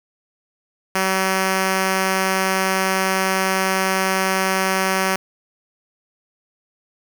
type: tone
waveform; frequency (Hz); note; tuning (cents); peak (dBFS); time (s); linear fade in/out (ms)
5% pulse; 190; F#3; +46; -6; 0.95-5.16; 2
effects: 7-bit